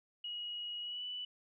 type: tone with pitch glide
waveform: sine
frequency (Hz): 2900 to 2971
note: F#7 to F#7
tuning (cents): -35 to +6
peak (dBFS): -39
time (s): 0.24-1.25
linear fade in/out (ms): 5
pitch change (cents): +41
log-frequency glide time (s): 0.81-1.04
effects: none